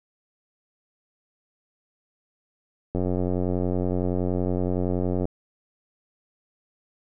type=click train; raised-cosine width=2 ms; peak=-13 dBFS; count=210; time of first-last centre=2.95-5.254 s; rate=90.7 Hz; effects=none